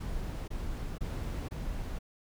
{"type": "noise bursts", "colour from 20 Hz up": "brown", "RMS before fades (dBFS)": -36, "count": 4, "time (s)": [0, 1.989], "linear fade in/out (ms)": 10, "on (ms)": 480, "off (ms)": 23, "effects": []}